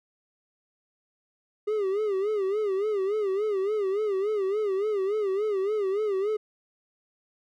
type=tone with vibrato; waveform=triangle; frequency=405.1 Hz; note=G#4; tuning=43 cents flat; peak=-22 dBFS; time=1.67-6.37 s; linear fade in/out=10 ms; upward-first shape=sine; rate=3.5 Hz; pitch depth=120 cents each way; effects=none